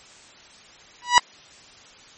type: tone with exponential growth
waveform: sawtooth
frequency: 975 Hz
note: B5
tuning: 23 cents flat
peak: -3 dBFS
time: 1.02-1.18 s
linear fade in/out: 0 ms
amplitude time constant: 34 ms
effects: white hiss -48 dBFS RMS until 2.17 s + MP3 32 kbps